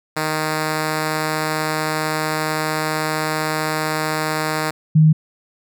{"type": "tone pair in turn", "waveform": ["5% pulse", "sine"], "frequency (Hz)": [155.56, 156.15], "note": ["D#3", "D#3"], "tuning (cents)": [0, 7], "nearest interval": "unison", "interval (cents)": 7, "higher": "second", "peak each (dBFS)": -8, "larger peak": "neither", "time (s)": [[0.16, 4.71], [4.95, 5.13]], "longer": "first", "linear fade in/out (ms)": 10, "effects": []}